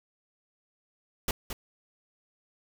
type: noise with echo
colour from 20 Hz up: pink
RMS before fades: -28 dBFS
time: 1.28-1.31 s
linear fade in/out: 2 ms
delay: 220 ms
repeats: 1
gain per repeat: -8 dB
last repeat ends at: 1.53 s
effects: none